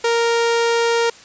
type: tone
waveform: sawtooth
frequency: 465.6 Hz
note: A#4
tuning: 2 cents flat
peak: -11 dBFS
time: 0.04-1.1 s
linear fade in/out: 5 ms
effects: white hiss -43 dBFS RMS until 1.24 s + resampled to 16000 Hz